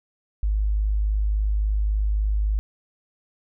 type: tone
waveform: sine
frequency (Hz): 51.8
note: G#1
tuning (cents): -4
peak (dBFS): -19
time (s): 0.43-2.59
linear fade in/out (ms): 0
effects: none